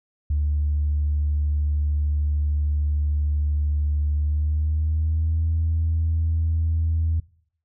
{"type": "tone with pitch glide", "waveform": "sine", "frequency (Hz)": [73.9, 81.06], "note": ["D2", "E2"], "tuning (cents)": [11, -29], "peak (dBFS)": -18, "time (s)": [0.3, 7.2], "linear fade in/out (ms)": 5, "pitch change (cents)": 160, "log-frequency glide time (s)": [4.14, 5.48], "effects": ["noise-tail reverb RT60 0.6 s tail -22 dB re dry", "tanh soft clip ceiling -15 dBFS"]}